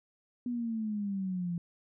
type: exponential sweep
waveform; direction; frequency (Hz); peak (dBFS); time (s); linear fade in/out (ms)
sine; down; 246.9 to 169.7; -31; 0.46-1.58; 2
effects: none